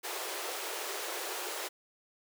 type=high-pass noise; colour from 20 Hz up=pink; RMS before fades=-38 dBFS; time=0.03-1.69 s; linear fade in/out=20 ms; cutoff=340 Hz; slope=96 dB/octave; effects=none